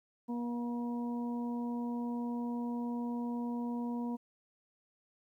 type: harmonic tone with a mistuned harmonic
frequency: 239.4 Hz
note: A#3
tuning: 46 cents sharp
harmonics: 1 / 2 / 3 / 4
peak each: -34 / -46 / -50 / -46 dBFS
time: 0.28-4.17 s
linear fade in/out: 20 ms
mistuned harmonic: 3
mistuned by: -18 cents
effects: 12-bit